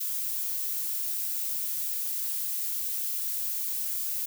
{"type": "noise", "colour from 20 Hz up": "violet", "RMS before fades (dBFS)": -31, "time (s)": [0, 4.26], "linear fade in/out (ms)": 10, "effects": []}